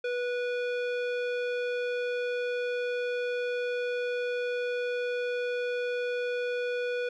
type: tone with low-pass filter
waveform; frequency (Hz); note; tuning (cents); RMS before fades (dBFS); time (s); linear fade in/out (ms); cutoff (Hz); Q
square; 489.8; B4; -14; -31; 0.04-7.09; 5; 2800; 1.2
effects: none